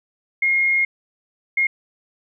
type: tone bursts at uneven times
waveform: sine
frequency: 2143 Hz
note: C7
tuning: 41 cents sharp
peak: -15 dBFS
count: 2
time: 0.42-0.85 / 1.57-1.67 s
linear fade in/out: 5 ms
effects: none